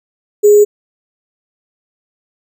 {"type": "tone with sample-and-hold", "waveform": "sine", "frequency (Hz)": 415.3, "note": "G#4", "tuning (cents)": 0, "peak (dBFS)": -3, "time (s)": [0.43, 0.65], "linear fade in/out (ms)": 20, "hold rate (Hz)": 7350, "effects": []}